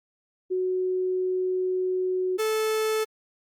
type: tone pair in turn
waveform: sine / 45% pulse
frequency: 369.6 / 436.2 Hz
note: F#4 / A4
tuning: -2 / -15 cents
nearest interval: minor third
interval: 287 cents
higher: second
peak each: -23 dBFS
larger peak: neither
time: 0.5-2.38 / 2.38-3.05 s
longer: first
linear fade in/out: 20 ms
effects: Opus 32 kbps